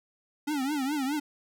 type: tone with vibrato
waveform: square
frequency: 281 Hz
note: C#4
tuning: 24 cents sharp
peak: -28 dBFS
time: 0.47-1.2 s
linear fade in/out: 10 ms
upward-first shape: triangle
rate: 4.8 Hz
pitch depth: 180 cents each way
effects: none